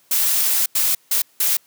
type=noise bursts at uneven times; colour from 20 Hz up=blue; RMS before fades=-18 dBFS; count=4; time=0.11-0.66 / 0.75-0.95 / 1.11-1.22 / 1.4-1.57 s; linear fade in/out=5 ms; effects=white hiss -57 dBFS RMS until 1.66 s + high-pass 100 Hz 12 dB/octave